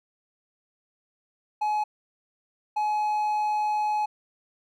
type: tone bursts at uneven times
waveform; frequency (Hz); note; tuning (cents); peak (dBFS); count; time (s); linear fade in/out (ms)
triangle; 846; G#5; +32; -21; 2; 1.61-1.84 / 2.76-4.06; 10
effects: none